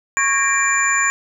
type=tone cluster; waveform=sine; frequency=1101 / 1633 / 1844 / 2360 / 7050 Hz; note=C#6 / G#6 / A#6 / D7 / A8; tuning=-12 / -30 / -19 / +8 / +2 cents; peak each=-21 dBFS; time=0.17-1.1 s; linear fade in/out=0 ms; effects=none